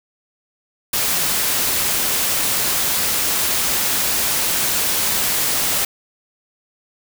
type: noise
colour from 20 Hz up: white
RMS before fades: -19 dBFS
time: 0.93-5.85 s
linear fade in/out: 5 ms
effects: none